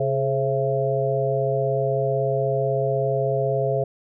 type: harmonic tone with a mistuned harmonic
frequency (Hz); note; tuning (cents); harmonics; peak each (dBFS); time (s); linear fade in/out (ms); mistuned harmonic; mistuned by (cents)
134; C3; +42; 1 / 3 / 4 / 5; -25 / -25 / -25 / -25; 0-3.84; 5; 3; +75
effects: none